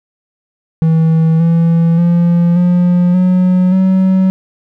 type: tone with pitch steps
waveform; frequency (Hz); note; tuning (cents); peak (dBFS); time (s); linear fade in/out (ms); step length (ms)
triangle; 161.7 / 166.73 / 171.91 / 177.25 / 182.76 / 188.45; E3 / E3 / F3 / F3 / F#3 / F#3; -33 / +20 / -27 / +26 / -21 / +32; -5; 0.82-4.3; 0; 580
effects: none